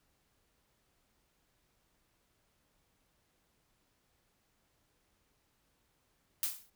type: noise with exponential decay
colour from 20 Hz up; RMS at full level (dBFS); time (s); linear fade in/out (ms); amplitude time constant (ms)
blue; -30; 6.43-6.7; 1; 57
effects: pink hiss -75 dBFS RMS until 6.75 s